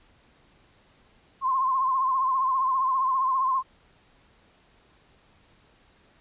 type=tone with vibrato; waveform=sine; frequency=1051 Hz; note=C6; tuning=7 cents sharp; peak=-21 dBFS; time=1.41-3.63 s; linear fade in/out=50 ms; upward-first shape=triangle; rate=15 Hz; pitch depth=75 cents each way; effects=pink hiss -60 dBFS RMS until 6.2 s + resampled to 8000 Hz